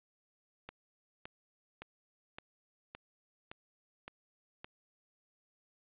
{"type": "click train", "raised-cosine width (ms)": 0.3, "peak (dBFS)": -28, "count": 8, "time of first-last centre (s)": [0.69, 4.645], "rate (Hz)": 1.77, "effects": ["resampled to 8000 Hz", "11-bit"]}